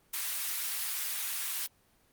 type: high-pass noise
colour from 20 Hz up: white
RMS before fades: -34 dBFS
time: 0.13-1.67 s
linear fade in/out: 10 ms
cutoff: 1300 Hz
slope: 12 dB/octave
effects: pink hiss -67 dBFS RMS until 2.12 s + Opus 24 kbps